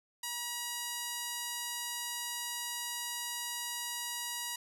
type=tone; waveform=5% pulse; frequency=960 Hz; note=B5; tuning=49 cents flat; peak=-24 dBFS; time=0.23-4.56 s; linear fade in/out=5 ms; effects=none